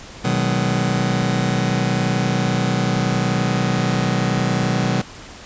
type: chord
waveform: sawtooth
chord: G# minor seventh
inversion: first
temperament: just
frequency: 124.59 / 155.74 / 186.89 / 207.7 Hz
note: B2 / D#3 / F#3 / G#3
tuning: +16 / +2 / +18 / 0 cents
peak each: -17 / -19 / -17 / -23 dBFS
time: 0.24-5.02 s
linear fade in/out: 10 ms
effects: pink hiss -38 dBFS RMS until 5.45 s + resampled to 16000 Hz